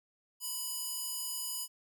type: tone with high-pass filter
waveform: square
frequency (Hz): 991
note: B5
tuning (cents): +6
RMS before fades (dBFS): -38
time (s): 0.4-1.68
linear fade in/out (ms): 50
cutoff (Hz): 6700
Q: 0.61
effects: none